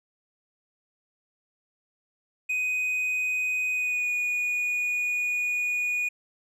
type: tone with pitch glide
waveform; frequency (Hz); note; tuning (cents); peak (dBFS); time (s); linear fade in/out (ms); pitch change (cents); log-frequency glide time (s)
triangle; 2500 to 2458; D#7 to D#7; +8 to -22; -23; 2.49-6.09; 10; -30; 3.73-4.1
effects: none